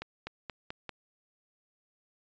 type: accelerating click train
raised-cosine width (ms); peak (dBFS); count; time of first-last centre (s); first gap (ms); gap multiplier
0.3; -22; 5; 0.02-0.893; 250; 0.91
effects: resampled to 16000 Hz